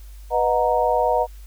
sine chord, B major seventh, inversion none, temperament equal with one note detuned, 493.9 / 622.3 / 727.7 / 932.3 Hz, B4 / D#5 / F#5 / A#5, 0 / 0 / -29 / 0 cents, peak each -22 dBFS, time 0.3-1.27 s, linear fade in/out 50 ms, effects added 50 Hz sine -37 dBFS peak until 1.46 s + white hiss -54 dBFS RMS until 1.46 s

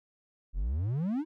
triangle exponential sweep, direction up, 38.89 to 331.6 Hz, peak -26 dBFS, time 0.53-1.25 s, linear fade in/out 50 ms, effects none

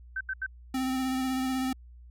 sine tone bursts, 1540 Hz, G6, 31 cents flat, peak -29 dBFS, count 3, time 0.16-0.464 s, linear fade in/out 5 ms, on 48 ms, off 80 ms
square tone with vibrato, 260.4 Hz, C4, 8 cents flat, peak -28 dBFS, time 0.74-1.73 s, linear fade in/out 5 ms, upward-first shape sine, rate 16 Hz, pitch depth 21 cents each way
effects added 60 Hz sine -47 dBFS peak until 2.1 s

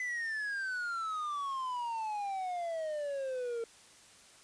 triangle exponential sweep, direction down, 2024 to 454.7 Hz, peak -32 dBFS, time 0-3.64 s, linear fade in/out 2 ms, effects white hiss -58 dBFS RMS until 4.43 s + resampled to 22050 Hz

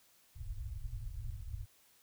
pink low-pass noise, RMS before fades -42 dBFS, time 0.35-1.66 s, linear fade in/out 20 ms, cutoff 120 Hz, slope 96 dB/octave, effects white hiss -67 dBFS RMS until 2.02 s

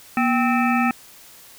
harmonic tone with a mistuned harmonic, 260 Hz, C4, 11 cents flat, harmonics 1 / 3 / 5 / 7 / 9 / 10, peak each -19 / -23 / -24 / -28 / -29 / -29 dBFS, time 0.17-0.91 s, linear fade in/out 2 ms, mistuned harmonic 1, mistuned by -140 cents, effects white hiss -46 dBFS RMS until 1.58 s

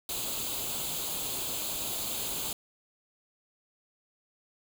white noise with comb filter, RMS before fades -34 dBFS, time 0.09-2.53 s, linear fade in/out 2 ms, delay 0.27 ms, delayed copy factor +0.7, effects none

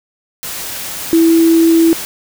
sine tone in noise, 329.6 Hz, E4, in tune, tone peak -6 dBFS, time 1.13-1.93 s, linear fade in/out 0 ms, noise white, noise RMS -24 dBFS, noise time 0.43-2.05 s, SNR +15 dB, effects none

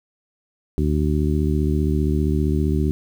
harmonic tone, 75.2 Hz, D2, 42 cents sharp, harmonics 1 / 2 / 3 / 4 / 5, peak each -20 / -23 / -25 / -26 / -27 dBFS, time 0.78-2.91 s, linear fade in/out 0 ms, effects 8-bit

